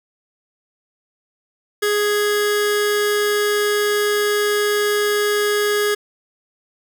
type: tone pair together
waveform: sawtooth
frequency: 415.3 / 830.6 Hz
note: G#4 / G#5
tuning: 0 / 0 cents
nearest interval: octave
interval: 1200 cents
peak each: -12 / -19 dBFS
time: 1.82-5.95 s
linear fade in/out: 10 ms
effects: none